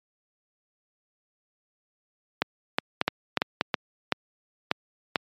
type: clicks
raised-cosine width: 0.3 ms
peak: -5 dBFS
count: 11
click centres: 2.42 / 2.785 / 3.014 / 3.08 / 3.373 / 3.419 / 3.611 / 3.742 / 4.123 / 4.714 / 5.158 s
effects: high-pass 150 Hz 12 dB/octave + MP3 96 kbps